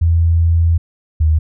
sine tone pair in turn, 83.4 / 78.26 Hz, E2 / D#2, +21 / +11 cents, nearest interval minor second, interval 110 cents, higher first, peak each -9 dBFS, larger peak neither, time 0.01-0.78 / 1.2-1.39 s, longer first, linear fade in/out 10 ms, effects none

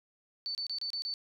sine tone bursts, 4514 Hz, C#8, 31 cents sharp, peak -33 dBFS, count 6, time 0.46-1.139 s, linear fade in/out 0 ms, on 89 ms, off 29 ms, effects none

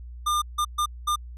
square tone bursts at uneven times, 1205 Hz, D6, 44 cents sharp, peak -22 dBFS, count 4, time 0.26-0.42 / 0.58-0.65 / 0.78-0.86 / 1.07-1.16 s, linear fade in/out 10 ms, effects added 60 Hz sine -37 dBFS peak until 1.37 s + resampled to 32000 Hz

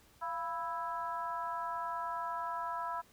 harmonic tone with a mistuned harmonic, 329.6 Hz, E4, in tune, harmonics 2 / 3 / 4 / 5, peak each -43 / -37 / -41 / -49 dBFS, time 0.21-3.02 s, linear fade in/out 20 ms, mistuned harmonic 2, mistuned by +74 cents, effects pink hiss -64 dBFS RMS until 3.12 s

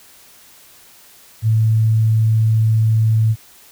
sine tone, 110.7 Hz, A2, 11 cents sharp, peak -11 dBFS, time 1.42-3.36 s, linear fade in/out 50 ms, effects white hiss -46 dBFS RMS until 3.71 s

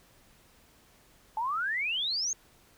sine exponential sweep, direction up, 850 to 6645 Hz, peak -28 dBFS, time 1.37-2.33 s, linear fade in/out 2 ms, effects pink hiss -61 dBFS RMS until 2.77 s

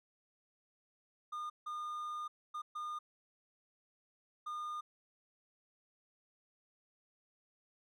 triangle tone bursts at uneven times, 1216 Hz, D#6, 40 cents flat, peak -37 dBFS, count 5, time 1.32-1.5 / 1.66-2.28 / 2.54-2.62 / 2.75-2.99 / 4.46-4.81 s, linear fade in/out 10 ms, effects none

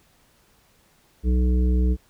harmonic tone, 62.1 Hz, B1, 10 cents sharp, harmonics 1 / 3 / 5 / 7, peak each -17 / -27 / -31 / -34 dBFS, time 1.23-1.97 s, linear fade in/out 50 ms, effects pink hiss -60 dBFS RMS until 2.09 s

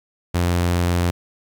sawtooth tone, 87.5 Hz, F2, 4 cents sharp, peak -13 dBFS, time 0.34-1.11 s, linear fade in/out 10 ms, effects 9-bit

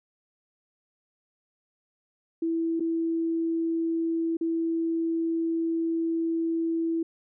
sine tone with dropouts, 329.6 Hz, E4, in tune, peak -24 dBFS, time 2.42-7.03 s, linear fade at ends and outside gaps 5 ms, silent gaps 2.797-2.804 / 4.37-4.41 s, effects none

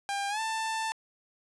sawtooth tone with pitch glide, 800 to 887.7 Hz, G5 to A5, +35 to +15 cents, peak -26 dBFS, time 0.09-0.92 s, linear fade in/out 0 ms, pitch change +180 cents, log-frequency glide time 0.29-0.4 s, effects resampled to 24000 Hz + 11-bit

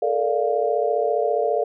sine chord, Bb major seventh, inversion third, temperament equal with one note detuned, 431.4 / 466.2 / 587.3 / 698.5 Hz, A4 / Bb4 / D5 / F5, -34 / 0 / 0 / 0 cents, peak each -24 dBFS, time 0.02-1.64 s, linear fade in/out 5 ms, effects none

